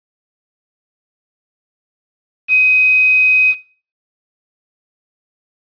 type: tone with quantisation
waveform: sine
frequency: 2518 Hz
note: D#7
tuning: 20 cents sharp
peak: -7 dBFS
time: 2.48-3.55 s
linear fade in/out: 50 ms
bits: 5
effects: noise-tail reverb RT60 0.4 s tail -18 dB re dry + resampled to 11025 Hz

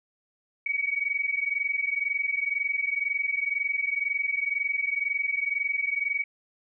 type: tone pair together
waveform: sine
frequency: 2245 / 2267 Hz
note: C#7 / C#7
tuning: +21 / +38 cents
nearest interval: unison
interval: 17 cents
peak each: -28 dBFS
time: 0.66-6.24 s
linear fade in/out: 5 ms
effects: none

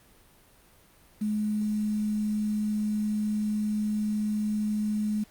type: tone with quantisation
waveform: sine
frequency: 211.8 Hz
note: G#3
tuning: 34 cents sharp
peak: -25 dBFS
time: 1.21-5.24 s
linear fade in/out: 10 ms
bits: 8
effects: pink hiss -58 dBFS RMS until 5.3 s + Opus 32 kbps

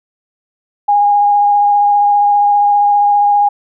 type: tone with vibrato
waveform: sine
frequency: 819 Hz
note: G#5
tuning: 24 cents flat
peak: -7 dBFS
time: 0.88-3.49 s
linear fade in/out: 10 ms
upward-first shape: sine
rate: 15 Hz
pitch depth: 12 cents each way
effects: none

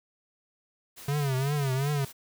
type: noise with tremolo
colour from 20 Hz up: white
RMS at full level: -45 dBFS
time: 0.96-2.13 s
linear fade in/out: 20 ms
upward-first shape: triangle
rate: 4.7 Hz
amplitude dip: 40%
type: tone with vibrato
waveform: square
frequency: 138.59 Hz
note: C#3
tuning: in tune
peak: -26 dBFS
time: 1.08-2.05 s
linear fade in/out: 5 ms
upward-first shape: triangle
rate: 2.7 Hz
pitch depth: 140 cents each way
effects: none

